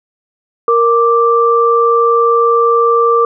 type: tone pair together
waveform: sine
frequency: 466.2 / 1174.8 Hz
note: A#4 / D6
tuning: 0 / 0 cents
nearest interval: octave + major third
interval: 1600 cents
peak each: -10 dBFS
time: 0.68-3.25 s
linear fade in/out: 2 ms
effects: none